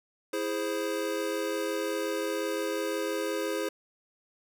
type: chord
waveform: square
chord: E augmented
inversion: none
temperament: equal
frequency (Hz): 329.6 / 415.3 / 523.3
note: E4 / G#4 / B#4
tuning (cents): 0 / 0 / 0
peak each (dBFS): -35 / -34 / -34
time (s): 0.33-3.69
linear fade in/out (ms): 5
effects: none